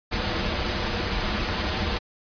pink noise with comb filter, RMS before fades -26 dBFS, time 0.11-1.99 s, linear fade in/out 20 ms, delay 7.3 ms, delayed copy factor -0.6, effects resampled to 11025 Hz

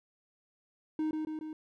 triangle tone with echo, 311.1 Hz, D#4, in tune, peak -27 dBFS, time 0.99-1.11 s, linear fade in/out 2 ms, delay 140 ms, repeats 3, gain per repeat -3 dB, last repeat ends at 1.53 s, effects none

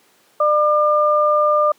sine tone pair together, 600 / 1200 Hz, D5 / D6, +37 / +37 cents, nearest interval octave, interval 1200 cents, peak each -15 dBFS, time 0.4-1.72 s, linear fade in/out 5 ms, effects pink hiss -55 dBFS RMS until 1.78 s + high-pass 300 Hz 12 dB/octave

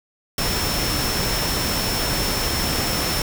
sine tone in noise, 5400 Hz, E8, 41 cents sharp, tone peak -27 dBFS, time 0.38-3.22 s, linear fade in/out 2 ms, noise pink, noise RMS -23 dBFS, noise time 0.38-3.22 s, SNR -7 dB, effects none

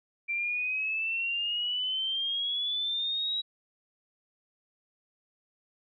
sine exponential sweep, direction up, 2349 to 3873 Hz, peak -28 dBFS, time 0.28-3.42 s, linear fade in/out 20 ms, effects none

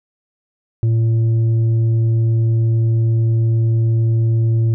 triangle tone with tanh clipping, 113.6 Hz, A#2, 44 cents flat, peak -13 dBFS, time 0.83-4.74 s, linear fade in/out 0 ms, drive 9 dB, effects none

